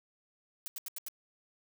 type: noise bursts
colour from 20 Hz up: blue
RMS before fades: -40 dBFS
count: 5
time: 0.66-1.084 s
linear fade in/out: 0 ms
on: 20 ms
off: 81 ms
effects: none